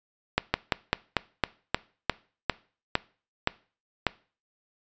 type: slowing click train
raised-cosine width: 0.3 ms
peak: -5 dBFS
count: 12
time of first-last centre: 0.38-4.067 s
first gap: 160 ms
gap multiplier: 1.14
effects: noise-tail reverb RT60 0.4 s tail -21 dB re dry + resampled to 16000 Hz